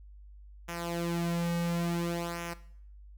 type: tone with flanger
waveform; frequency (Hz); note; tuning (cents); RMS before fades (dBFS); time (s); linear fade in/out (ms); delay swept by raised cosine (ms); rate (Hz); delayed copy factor
sawtooth; 170.8; F3; -38; -33; 0.68-2.54; 10; 0.23 to 2.93; 0.57; -0.7
effects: noise-tail reverb RT60 0.6 s tail -17 dB re dry + added 50 Hz sine -48 dBFS peak until 3.17 s